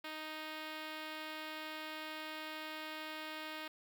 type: tone with notch filter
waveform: 5% pulse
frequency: 311.1 Hz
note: D#4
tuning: in tune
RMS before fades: -45 dBFS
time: 0.04-3.68 s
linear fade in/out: 5 ms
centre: 8900 Hz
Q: 1
effects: none

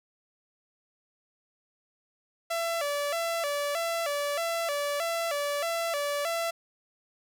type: tone with vibrato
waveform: sawtooth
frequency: 622.3 Hz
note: D#5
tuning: in tune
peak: -24 dBFS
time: 2.5-6.51 s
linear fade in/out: 10 ms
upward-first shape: square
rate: 1.6 Hz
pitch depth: 130 cents each way
effects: none

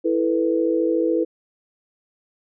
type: chord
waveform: sine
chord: E suspended fourth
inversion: none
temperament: equal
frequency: 329.6 / 440 / 493.9 Hz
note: E4 / A4 / B4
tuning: 0 / 0 / 0 cents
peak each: -20 / -24 / -22 dBFS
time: 0.04-1.25 s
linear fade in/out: 20 ms
effects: none

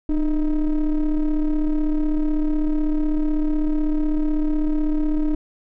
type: ring-modulated tone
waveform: triangle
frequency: 160 Hz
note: D#3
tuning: 49 cents sharp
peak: -12 dBFS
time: 0.09-5.35 s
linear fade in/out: 5 ms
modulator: 142 Hz
effects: none

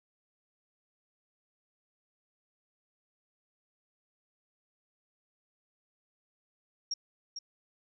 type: tone with echo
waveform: sine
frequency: 5588 Hz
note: F8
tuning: in tune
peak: -30 dBFS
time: 6.91-6.94 s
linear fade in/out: 5 ms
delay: 450 ms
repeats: 1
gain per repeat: -7 dB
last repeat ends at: 7.39 s
effects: none

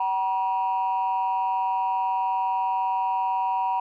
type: tone pair together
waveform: sine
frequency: 760.4 / 958 Hz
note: F#5 / A#5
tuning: +47 / +47 cents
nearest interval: major third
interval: 400 cents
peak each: -25 / -22 dBFS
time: 0-3.8 s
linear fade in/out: 5 ms
effects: tanh soft clip ceiling -18 dBFS

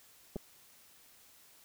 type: clicks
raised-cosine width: 2 ms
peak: -26 dBFS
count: 2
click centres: 0.359 / 0.364 s
effects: white hiss -61 dBFS RMS until 1.64 s

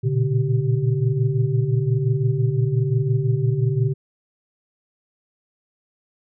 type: tone cluster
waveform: sine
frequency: 116 / 121.8 / 142.9 / 387.1 Hz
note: A#2 / B2 / D3 / G4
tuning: -8 / -24 / -47 / -22 cents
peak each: -24 / -21 / -21 / -28 dBFS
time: 0.03-3.94 s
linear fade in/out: 20 ms
effects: none

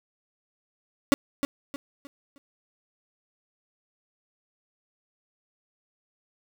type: tone with echo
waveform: 35% pulse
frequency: 281.1 Hz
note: C#4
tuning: 24 cents sharp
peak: -13 dBFS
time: 1.12-1.14 s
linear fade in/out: 0 ms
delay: 310 ms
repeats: 4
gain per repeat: -9 dB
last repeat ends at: 2.38 s
effects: none

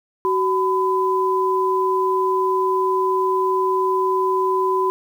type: tone pair together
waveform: sine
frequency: 376.4 / 1005 Hz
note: F#4 / B5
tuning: +30 / +30 cents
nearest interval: octave + perfect fourth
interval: 1700 cents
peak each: -19 dBFS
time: 0.25-4.9 s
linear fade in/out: 0 ms
effects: 8-bit

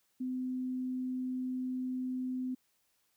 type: tone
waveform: sine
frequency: 255.3 Hz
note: C4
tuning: 42 cents flat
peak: -33 dBFS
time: 0.2-2.55 s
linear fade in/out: 10 ms
effects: white hiss -75 dBFS RMS until 3.16 s

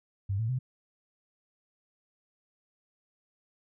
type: tone with pitch steps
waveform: sine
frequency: 98.4 / 112.38 / 128.35 Hz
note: G2 / A2 / C3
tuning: +7 / +37 / -33 cents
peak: -27 dBFS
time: 0.29-0.59 s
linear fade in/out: 10 ms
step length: 100 ms
effects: none

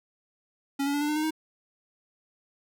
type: tone with pitch steps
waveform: square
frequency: 277.6 / 283.4 / 289.4 / 295.5 / 301.7 / 308 / 314.5 Hz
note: C#4 / C#4 / D4 / D4 / D4 / D#4 / D#4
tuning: +3 / +38 / -25 / +11 / +47 / -17 / +19 cents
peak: -26 dBFS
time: 0.79-1.308 s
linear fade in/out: 10 ms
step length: 74 ms
effects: none

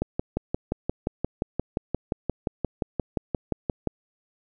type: click train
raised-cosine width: 2 ms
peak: -11 dBFS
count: 23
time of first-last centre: 0.02-3.873 s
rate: 5.71 Hz
effects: none

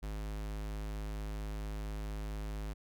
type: tone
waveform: square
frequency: 52.2 Hz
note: G#1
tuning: 10 cents sharp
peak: -38 dBFS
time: 0.02-2.74 s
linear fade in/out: 20 ms
effects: none

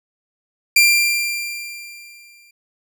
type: tone with exponential decay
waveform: sawtooth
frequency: 2377 Hz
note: D7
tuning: 20 cents sharp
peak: -5 dBFS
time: 0.76-2.51 s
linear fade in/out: 5 ms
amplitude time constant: 380 ms
effects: none

